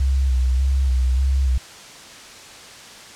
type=tone with vibrato; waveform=sine; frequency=65.41 Hz; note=C2; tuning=in tune; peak=-15 dBFS; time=0-1.58 s; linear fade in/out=5 ms; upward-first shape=square; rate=1.7 Hz; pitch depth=45 cents each way; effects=white hiss -40 dBFS RMS until 3.15 s + low-pass 7000 Hz 12 dB/octave